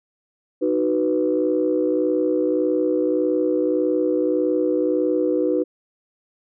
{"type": "chord", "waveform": "sine", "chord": "B major", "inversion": "first", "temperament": "just", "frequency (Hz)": [308.7, 370.4, 493.9], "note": ["D#4", "F#4", "B4"], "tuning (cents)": [-14, 2, 0], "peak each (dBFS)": [-21, -22, -21], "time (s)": [0.61, 5.64], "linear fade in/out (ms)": 20, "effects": ["tanh soft clip ceiling -8 dBFS"]}